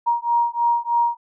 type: beating tone pair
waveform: sine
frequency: 942 / 945.2 Hz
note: A#5 / A#5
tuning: +18 / +24 cents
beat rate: 3.2 Hz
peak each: -20 dBFS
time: 0.06-1.17 s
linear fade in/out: 20 ms
effects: none